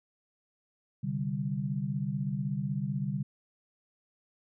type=chord; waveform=sine; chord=C suspended second; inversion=none; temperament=equal; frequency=130.81 / 146.83 / 196 Hz; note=C3 / D3 / G3; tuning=0 / 0 / 0 cents; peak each=-35 / -33 / -34 dBFS; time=1.03-3.23 s; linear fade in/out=10 ms; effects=none